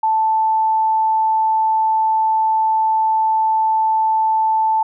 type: tone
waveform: sine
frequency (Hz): 880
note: A5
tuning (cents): 0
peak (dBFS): -13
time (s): 0.03-4.83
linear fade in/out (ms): 5
effects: none